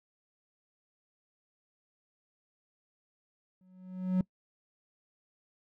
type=tone with exponential growth; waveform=triangle; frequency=184.7 Hz; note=F#3; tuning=3 cents flat; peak=-20 dBFS; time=3.61-4.21 s; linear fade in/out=2 ms; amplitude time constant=130 ms; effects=noise-tail reverb RT60 0.1 s tail -22 dB re dry